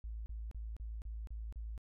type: tone bursts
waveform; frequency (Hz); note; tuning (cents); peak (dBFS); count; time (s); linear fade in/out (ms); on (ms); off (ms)
sine; 55; A1; 0; -40; 7; 0.04-1.778; 0; 220; 33
effects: none